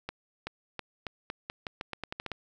accelerating click train, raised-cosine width 0.3 ms, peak -19 dBFS, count 14, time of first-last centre 0.09-2.317 s, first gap 380 ms, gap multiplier 0.85, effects none

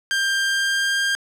sawtooth tone with pitch glide, 1589 to 1601 Hz, G6 to G6, +23 to +36 cents, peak -15 dBFS, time 0.11-1.15 s, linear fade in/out 0 ms, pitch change +13 cents, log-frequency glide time 0.45-1.01 s, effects low-pass 8000 Hz 12 dB/octave + 7-bit

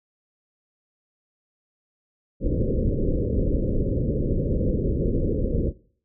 pink low-pass noise, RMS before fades -23 dBFS, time 2.4-5.73 s, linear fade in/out 50 ms, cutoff 550 Hz, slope 96 dB/octave, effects noise-tail reverb RT60 0.5 s tail -21 dB re dry

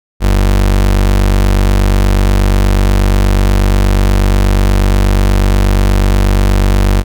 35% pulse tone, 48.31 Hz, G1, 25 cents flat, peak -5 dBFS, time 0.2-7.04 s, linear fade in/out 50 ms, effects none

